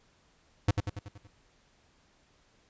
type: tone with echo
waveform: square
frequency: 101.5 Hz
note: G#2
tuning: 39 cents flat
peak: -21 dBFS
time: 0.68-0.71 s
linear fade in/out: 5 ms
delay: 94 ms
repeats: 6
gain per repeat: -5 dB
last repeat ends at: 1.274 s
effects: pink hiss -66 dBFS RMS until 2.69 s + resampled to 16000 Hz